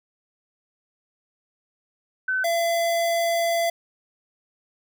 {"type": "tone pair in turn", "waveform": ["sine", "square"], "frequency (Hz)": [1519, 676.6], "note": ["F#6", "E5"], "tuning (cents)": [45, 45], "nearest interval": "octave + major second", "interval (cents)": 1400, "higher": "first", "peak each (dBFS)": -21, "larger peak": "neither", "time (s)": [[2.28, 2.44], [2.44, 3.7]], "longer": "second", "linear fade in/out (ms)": 5, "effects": []}